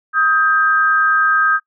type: tone pair together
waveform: sine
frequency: 1258.7 / 1588 Hz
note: D#6 / G6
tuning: +20 / +22 cents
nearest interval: major third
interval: 402 cents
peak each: -14 dBFS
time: 0.13-1.6 s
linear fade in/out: 50 ms
effects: noise-tail reverb RT60 0.1 s tail -23 dB re dry